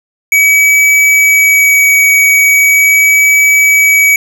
square tone with vibrato, 2273 Hz, C#7, 43 cents sharp, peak -5 dBFS, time 0.32-4.16 s, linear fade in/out 2 ms, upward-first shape sine, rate 0.4 Hz, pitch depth 8 cents each way, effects none

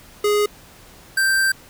square tone pair in turn, 415.3 / 1568 Hz, G#4 / G6, 0 / 0 cents, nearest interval octave + major seventh, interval 2300 cents, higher second, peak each -16 / -16 dBFS, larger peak neither, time 0.24-0.46 / 1.17-1.52 s, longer second, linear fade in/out 5 ms, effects pink hiss -46 dBFS RMS until 1.69 s

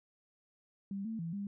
sine tone with pitch steps, 197.4 / 223.4 / 166.3 / 200.9 Hz, G3 / A3 / E3 / G3, +12 / +27 / +16 / +43 cents, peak -36 dBFS, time 0.91-1.47 s, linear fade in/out 2 ms, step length 140 ms, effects none

